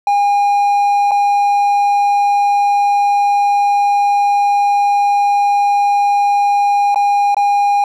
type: tone with dropouts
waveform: triangle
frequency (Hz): 812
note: G#5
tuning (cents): -39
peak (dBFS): -8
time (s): 0.07-7.84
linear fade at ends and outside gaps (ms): 2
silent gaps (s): 1.111-1.116 / 6.946-6.958 / 7.346-7.367
effects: none